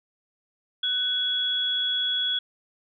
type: tone pair together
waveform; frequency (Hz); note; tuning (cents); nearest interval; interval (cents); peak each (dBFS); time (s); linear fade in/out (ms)
sine; 1497 / 3361; F#6 / G#7; +20 / +20; octave + major second; 1400; -34 / -23; 0.83-2.39; 5
effects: none